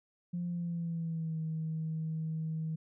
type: tone with pitch glide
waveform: sine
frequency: 174.61 to 159.2 Hz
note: F3 to D#3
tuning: 0 to +40 cents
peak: -32 dBFS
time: 0.33-2.76 s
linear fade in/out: 10 ms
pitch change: -160 cents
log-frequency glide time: 0.47-1.39 s
effects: tanh soft clip ceiling -28 dBFS